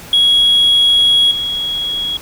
sine tone with level steps, 3322 Hz, G#7, in tune, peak -6 / -16 dBFS, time 0.13-2.17 s, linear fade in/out 2 ms, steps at 1.31 s, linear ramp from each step 2 ms, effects tanh soft clip ceiling -5 dBFS + pink hiss -34 dBFS RMS until 2.21 s

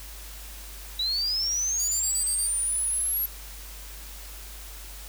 sine linear sweep, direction up, 3850 to 11700 Hz, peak -24 dBFS, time 0.99-3.26 s, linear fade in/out 5 ms
10% pulse tone bursts, 4699 Hz, D8, in tune, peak -24 dBFS, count 6, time 1.79-2.473 s, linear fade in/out 10 ms, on 93 ms, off 25 ms
effects added 50 Hz sine -41 dBFS peak until 5.08 s + white hiss -44 dBFS RMS until 5.08 s

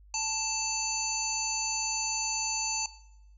harmonic tone with a mistuned harmonic, 881 Hz, A5, 2 cents sharp, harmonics 1 / 3 / 5 / 7 / 8, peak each -36 / -37 / -37 / -33 / -36 dBFS, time 0.14-2.86 s, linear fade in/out 2 ms, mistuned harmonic 5, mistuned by +55 cents, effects noise-tail reverb RT60 0.8 s tail -17 dB re dry + added 50 Hz sine -52 dBFS peak until 3.37 s

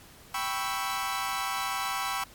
sawtooth chord, C# half-diminished seventh, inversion second, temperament equal, 784 / 987.8 / 1108.7 / 1318.5 Hz, G5 / B5 / C#6 / E6, 0 / 0 / 0 / 0 cents, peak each -31 dBFS, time 0.34-2.24 s, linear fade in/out 5 ms, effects pink hiss -52 dBFS RMS until 2.34 s + MP3 96 kbps

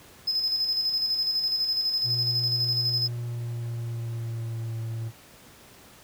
triangle tone with tremolo, 5100 Hz, D#8, 42 cents sharp, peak -21 dBFS, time 0.27-3.08 s, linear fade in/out 10 ms, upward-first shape square, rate 12 Hz, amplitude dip 40%
triangle tone with pitch glide, 120 to 113.53 Hz, B2 to A#2, -49 to -45 cents, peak -27 dBFS, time 2.03-5.12 s, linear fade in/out 50 ms, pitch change -96 cents, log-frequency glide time 3.04-4.75 s
effects pink hiss -51 dBFS RMS until 6.03 s + high-pass 60 Hz 12 dB/octave

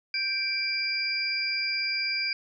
sine tone cluster, 1571 / 2341 / 4840 Hz, G6 / D7 / D#8, +3 / -6 / -49 cents, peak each -38 / -29 / -29 dBFS, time 0.14-2.33 s, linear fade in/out 2 ms, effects none

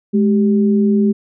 sine tone pair together, 210 / 389.8 Hz, G#3 / G4, +19 / -10 cents, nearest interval major seventh, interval 1071 cents, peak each -11 / -18 dBFS, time 0.13-1.13 s, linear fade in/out 20 ms, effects none

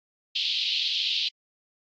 white band-pass noise, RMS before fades -27 dBFS, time 0.35-1.29 s, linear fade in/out 10 ms, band 2800 to 4300 Hz, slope 48 dB/octave, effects AAC 64 kbps

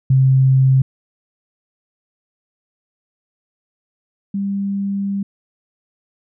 sine tone pair in turn, 132.4 / 198.38 Hz, C3 / G3, +21 / +21 cents, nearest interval perfect fifth, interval 700 cents, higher second, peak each -9 / -18 dBFS, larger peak first, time 0.1-0.82 / 4.34-5.23 s, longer second, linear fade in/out 5 ms, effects none

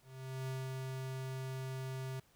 square tone with ADSR envelope, 131.4 Hz, C3, 8 cents sharp, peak -38 dBFS, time 0.02-2.2 s, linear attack 460 ms, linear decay 200 ms, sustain -2 dB, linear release 6 ms, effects pink hiss -69 dBFS RMS until 2.35 s

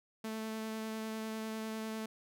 sawtooth tone with vibrato, 220 Hz, A3, in tune, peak -34 dBFS, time 0.24-2.06 s, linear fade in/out 5 ms, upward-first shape sine, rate 10 Hz, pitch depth 10 cents each way, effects none

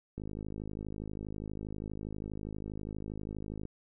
click train, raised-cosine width 3 ms, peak -27 dBFS, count 183, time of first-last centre 0.18-3.653 s, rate 52.4 Hz, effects none

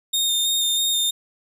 sawtooth tone with vibrato, 3663 Hz, A#7, 31 cents flat, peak -16 dBFS, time 0.13-1.11 s, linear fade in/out 10 ms, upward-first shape square, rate 3.1 Hz, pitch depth 13 cents each way, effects none

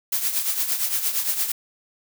blue noise with tremolo, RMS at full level -21 dBFS, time 0.12-1.52 s, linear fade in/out 5 ms, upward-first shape triangle, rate 8.7 Hz, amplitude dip 70%, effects none

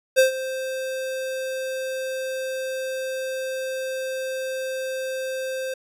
square tone with ADSR envelope, 523.3 Hz, C5, in tune, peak -12 dBFS, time 0.16-5.74 s, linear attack 29 ms, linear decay 120 ms, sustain -15 dB, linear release 5 ms, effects resampled to 32000 Hz

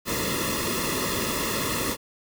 pink noise with comb filter, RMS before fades -27 dBFS, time 0.05-1.97 s, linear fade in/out 50 ms, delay 1.3 ms, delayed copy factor -0.95, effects none

